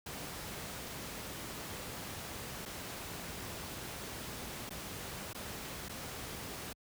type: noise with dropouts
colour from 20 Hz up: pink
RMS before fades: -43 dBFS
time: 0.06-6.73 s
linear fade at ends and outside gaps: 5 ms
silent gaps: 2.654-2.658 / 4.694-4.705 / 5.332-5.346 / 5.886-5.893 s
effects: high-pass 60 Hz 12 dB/octave